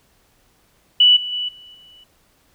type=tone with level steps; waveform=sine; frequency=2960 Hz; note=F#7; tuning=in tune; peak=-8 / -24 / -21 / -40 / -44 dBFS; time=1-2.04 s; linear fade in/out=5 ms; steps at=1.16 / 1.32 / 1.48 / 1.74 s; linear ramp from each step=10 ms; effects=pink hiss -59 dBFS RMS until 2.54 s